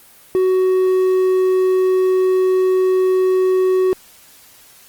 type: tone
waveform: triangle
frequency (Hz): 372.8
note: F#4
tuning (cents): +13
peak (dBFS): -10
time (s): 0.35-3.93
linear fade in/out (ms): 0
effects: white hiss -46 dBFS RMS until 4.88 s + Opus 24 kbps